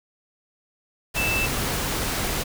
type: tone in noise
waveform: sine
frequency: 2647 Hz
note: E7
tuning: 7 cents sharp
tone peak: -23 dBFS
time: 1.16-1.47 s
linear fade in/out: 20 ms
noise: pink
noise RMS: -26 dBFS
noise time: 1.14-2.44 s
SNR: 0 dB
effects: none